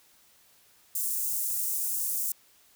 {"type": "high-pass noise", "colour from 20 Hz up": "white", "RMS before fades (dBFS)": -30, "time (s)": [0.95, 2.32], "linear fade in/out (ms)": 2, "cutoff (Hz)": 7300, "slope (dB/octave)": 24, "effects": ["white hiss -61 dBFS RMS until 2.75 s"]}